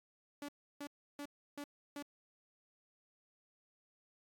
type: tone bursts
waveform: sawtooth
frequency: 288.1 Hz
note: D4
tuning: 33 cents flat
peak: -39 dBFS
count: 5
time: 0.42-2.025 s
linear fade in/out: 2 ms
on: 65 ms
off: 320 ms
effects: AAC 64 kbps